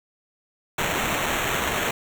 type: noise with sample-and-hold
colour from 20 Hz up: blue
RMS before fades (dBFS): -25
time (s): 0.78-1.91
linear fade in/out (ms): 5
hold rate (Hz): 4900
effects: none